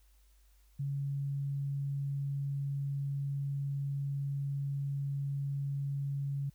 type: tone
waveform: sine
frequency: 139.9 Hz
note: C#3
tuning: 16 cents sharp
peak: -32 dBFS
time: 0.79-6.5 s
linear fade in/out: 10 ms
effects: added 50 Hz sine -61 dBFS peak until 6.54 s + white hiss -72 dBFS RMS until 6.54 s